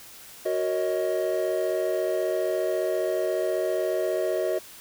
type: chord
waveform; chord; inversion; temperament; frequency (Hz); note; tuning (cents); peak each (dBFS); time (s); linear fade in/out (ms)
triangle; D# minor seventh; first; equal with one note detuned; 370 / 466.2 / 554.4 / 629.1; F#4 / A#4 / C#5 / D#5; 0 / 0 / 0 / +19; -26 / -30 / -30 / -25; 0.45-4.59; 10
effects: white hiss -46 dBFS RMS until 4.8 s